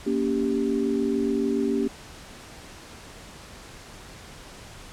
sine chord, G diminished, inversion first, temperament just, 235.2 / 282.2 / 392 Hz, Bb3 / Db4 / G4, +16 / +31 / 0 cents, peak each -26 dBFS, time 0.06-1.88 s, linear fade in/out 10 ms, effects pink hiss -44 dBFS RMS until 4.92 s + low-pass 9000 Hz 12 dB/octave

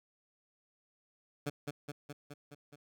15% pulse tone with echo, 145.4 Hz, D3, 17 cents flat, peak -27 dBFS, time 1.46-1.5 s, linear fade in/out 10 ms, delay 210 ms, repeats 6, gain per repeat -3 dB, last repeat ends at 2.76 s, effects none

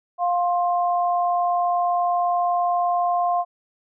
sine tone pair together, 704 / 1055.8 Hz, F5 / C6, +14 / +15 cents, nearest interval perfect fifth, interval 701 cents, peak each -19 / -25 dBFS, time 0.18-3.45 s, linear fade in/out 50 ms, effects none

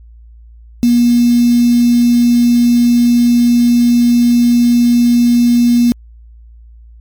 sine tone with quantisation, 239.7 Hz, A#3, 48 cents sharp, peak -6 dBFS, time 0.83-5.92 s, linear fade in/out 0 ms, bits 4, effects added 57 Hz sine -35 dBFS peak until 7 s + MP3 96 kbps

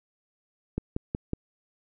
click train, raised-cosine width 3 ms, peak -15 dBFS, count 4, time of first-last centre 0.78-1.334 s, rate 5.42 Hz, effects none

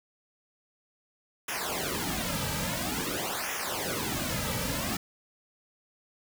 pink noise with flanger, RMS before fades -32 dBFS, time 1.48-4.97 s, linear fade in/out 5 ms, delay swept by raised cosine 0.23 to 2.83 ms, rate 0.49 Hz, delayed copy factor -0.95, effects none

